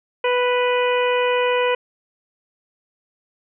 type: harmonic tone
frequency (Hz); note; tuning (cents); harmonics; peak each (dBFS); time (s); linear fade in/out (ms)
493.9; B4; 0; 1 / 2 / 3 / 4 / 5 / 6; -18 / -23 / -29 / -29 / -27 / -30; 0.24-1.75; 5
effects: none